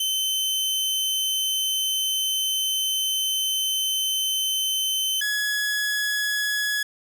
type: tone pair in turn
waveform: sawtooth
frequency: 3070 / 1685.6 Hz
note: G7 / G#6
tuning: -37 / +25 cents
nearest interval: minor seventh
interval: 1038 cents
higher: first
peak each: -19 dBFS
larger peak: neither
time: 0-5.21 / 5.21-6.83 s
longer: first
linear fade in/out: 5 ms
effects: none